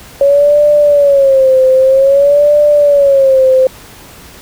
sine tone with vibrato, 554.4 Hz, C#5, in tune, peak -4 dBFS, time 0.21-3.67 s, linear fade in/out 2 ms, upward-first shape sine, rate 0.52 Hz, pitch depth 110 cents each way, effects pink hiss -35 dBFS RMS until 4.41 s

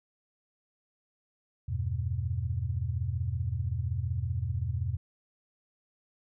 sine chord, E minor, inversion none, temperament equal, 82.41 / 98 / 123.47 Hz, E2 / G2 / B2, 0 / 0 / 0 cents, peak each -33 dBFS, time 1.68-4.97 s, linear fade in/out 10 ms, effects none

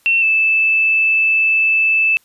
sine tone pair in turn, 2700 / 2631 Hz, E7 / E7, +41 / -4 cents, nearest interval unison, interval 45 cents, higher first, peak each -11 dBFS, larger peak neither, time 0.06-0.22 / 0.22-2.17 s, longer second, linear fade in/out 0 ms, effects white hiss -56 dBFS RMS until 2.24 s + resampled to 32000 Hz

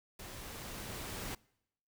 pink noise with level ramp, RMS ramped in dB -48 to -41 dBFS, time 0.19-1.35 s, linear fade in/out 5 ms, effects noise-tail reverb RT60 0.8 s tail -25 dB re dry

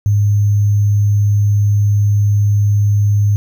sine tone with sample-and-hold, 102.9 Hz, G#2, 16 cents flat, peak -9 dBFS, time 0.06-3.36 s, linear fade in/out 0 ms, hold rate 6300 Hz, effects none

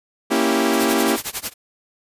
sawtooth chord, A# diminished seventh, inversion none, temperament equal, 233.1 / 277.2 / 329.6 / 392 Hz, A#3 / C#4 / E4 / G4, 0 / 0 / 0 / 0 cents, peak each -18 dBFS, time 0.3-1.17 s, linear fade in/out 20 ms
white noise with tremolo, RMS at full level -24 dBFS, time 0.71-1.54 s, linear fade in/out 50 ms, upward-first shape sine, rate 11 Hz, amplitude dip 95%
effects resampled to 32000 Hz

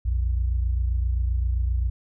sine tone pair together, 60.1 / 87.72 Hz, B1 / F2, -46 / +8 cents, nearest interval perfect fifth, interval 654 cents, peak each -21 / -29 dBFS, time 0.05-1.9 s, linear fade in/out 10 ms, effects none

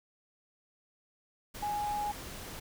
sine tone in noise, 830.6 Hz, G#5, in tune, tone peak -31 dBFS, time 1.62-2.12 s, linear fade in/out 10 ms, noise pink, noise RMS -44 dBFS, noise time 1.54-2.6 s, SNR +10 dB, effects none

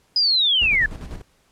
sine linear sweep, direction down, 5020 to 1686 Hz, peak -15 dBFS, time 0.16-0.86 s, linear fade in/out 2 ms
brown noise with tremolo, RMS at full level -30 dBFS, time 0.61-1.22 s, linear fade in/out 10 ms, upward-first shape square, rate 10 Hz, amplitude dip 55%
effects pink hiss -61 dBFS RMS until 1.51 s + low-pass 11000 Hz 12 dB/octave

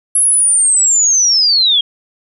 sine linear sweep, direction down, 10930 to 3205 Hz, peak -8 dBFS, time 0.15-1.81 s, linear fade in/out 5 ms, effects none

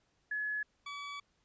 sine / 20% pulse tone pair in turn, 1700 / 1142.5 Hz, G#6 / D6, +40 / -48 cents, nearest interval perfect fifth, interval 688 cents, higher first, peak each -33 / -36 dBFS, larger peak first, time 0.31-0.63 / 0.86-1.2 s, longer second, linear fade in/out 5 ms, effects pink hiss -75 dBFS RMS until 1.44 s + resampled to 16000 Hz

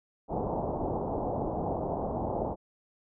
white low-pass noise, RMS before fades -32 dBFS, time 0.28-2.56 s, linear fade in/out 50 ms, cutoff 880 Hz, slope 48 dB/octave, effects none

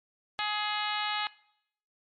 harmonic tone, 420 Hz, G#4, 19 cents sharp, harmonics 2 / 3 / 4 / 5 / 6 / 7 / 8 / 9 / 10, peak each -34 / -36 / -37 / -38 / -39 / -39 / -40 / -41 / -41 dBFS, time 0.39-1.27 s, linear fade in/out 0 ms, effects noise-tail reverb RT60 0.7 s tail -20 dB re dry + MP3 48 kbps

